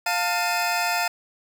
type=tone cluster; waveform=25% pulse; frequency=702 / 897 / 2519 Hz; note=F5 / A5 / D#7; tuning=+9 / +33 / +21 cents; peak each=-21 / -23 / -24 dBFS; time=0.06-1.08 s; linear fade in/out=5 ms; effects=none